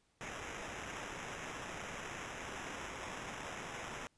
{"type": "noise with sample-and-hold", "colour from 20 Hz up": "blue", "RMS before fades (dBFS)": -45, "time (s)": [0.21, 4.07], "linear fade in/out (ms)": 0, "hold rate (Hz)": 4410, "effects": ["pink hiss -75 dBFS RMS until 4.17 s", "resampled to 22050 Hz"]}